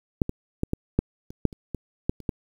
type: clicks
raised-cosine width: 3 ms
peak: -7 / -15 / -11 / -12 / -6 / -26 / -6 / -28 / -17 / -9 / -28 / -12 dBFS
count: 12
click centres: 0.218 / 0.294 / 0.634 / 0.734 / 0.99 / 1.305 / 1.453 / 1.528 / 1.747 / 2.095 / 2.203 / 2.292 s
effects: 8-bit